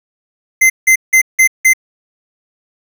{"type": "tone bursts", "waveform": "square", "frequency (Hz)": 2070, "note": "C7", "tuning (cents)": -19, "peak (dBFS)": -6, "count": 5, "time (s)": [0.61, 1.735], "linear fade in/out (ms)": 10, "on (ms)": 89, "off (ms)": 170, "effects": []}